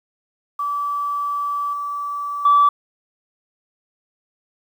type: tone with level steps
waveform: sine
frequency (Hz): 1155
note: D6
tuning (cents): -29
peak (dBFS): -20 / -23 / -9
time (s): 0.59-2.69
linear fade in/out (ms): 5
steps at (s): 1.73 / 2.45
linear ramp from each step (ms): 5
effects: tanh soft clip ceiling -6 dBFS + 8-bit